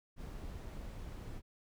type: noise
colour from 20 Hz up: brown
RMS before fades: -45 dBFS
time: 0.16-1.42 s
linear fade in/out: 50 ms
effects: none